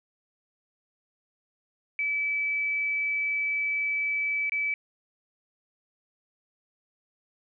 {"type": "tone with dropouts", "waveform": "sine", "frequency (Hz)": 2302, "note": "D7", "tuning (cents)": -35, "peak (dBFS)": -25, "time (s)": [1.99, 4.74], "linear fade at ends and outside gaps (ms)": 1, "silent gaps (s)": [4.496, 4.52], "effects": []}